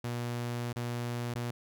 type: tone with dropouts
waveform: sawtooth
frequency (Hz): 120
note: B2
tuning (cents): -49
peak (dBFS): -29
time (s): 0.04-1.51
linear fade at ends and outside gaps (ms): 5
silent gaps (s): 0.729-0.76 / 1.34-1.353
effects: none